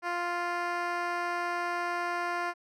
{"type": "tone with band-pass filter", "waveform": "10% pulse", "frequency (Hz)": 349.2, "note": "F4", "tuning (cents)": 0, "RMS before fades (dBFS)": -32, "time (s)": [0.02, 2.54], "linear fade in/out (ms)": 50, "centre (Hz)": 970, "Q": 0.63, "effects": []}